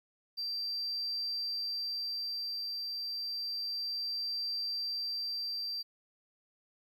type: tone with tremolo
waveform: triangle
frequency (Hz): 4699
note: D8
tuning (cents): 0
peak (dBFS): -30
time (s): 0.37-5.83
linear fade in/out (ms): 20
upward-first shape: triangle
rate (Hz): 0.3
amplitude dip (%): 35
effects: tanh soft clip ceiling -30 dBFS + 12-bit